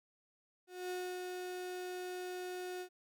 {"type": "tone with ADSR envelope", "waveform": "35% pulse", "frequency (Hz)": 363.5, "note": "F#4", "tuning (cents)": -31, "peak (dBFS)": -36, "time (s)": [0.67, 2.89], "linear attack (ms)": 230, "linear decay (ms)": 290, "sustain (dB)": -3, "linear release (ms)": 80, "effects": []}